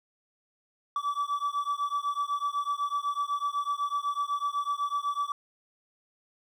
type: beating tone pair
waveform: triangle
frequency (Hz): 1149 / 1157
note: D6 / D6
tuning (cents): -38 / -26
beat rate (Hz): 8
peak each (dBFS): -29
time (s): 0.96-5.32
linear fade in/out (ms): 2
effects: none